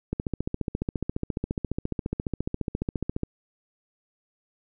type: click train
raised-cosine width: 3 ms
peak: -14 dBFS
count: 46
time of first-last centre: 0.13-3.233 s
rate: 14.5 Hz
effects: none